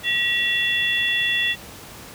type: tone cluster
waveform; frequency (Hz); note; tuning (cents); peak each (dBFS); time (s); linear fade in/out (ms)
sine; 1919 / 2725 / 3416; A#6 / F7 / G#7; +50 / -43 / +48; -23; 0.03-1.56; 50
effects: pink hiss -40 dBFS RMS until 2.14 s + high-pass 60 Hz 12 dB/octave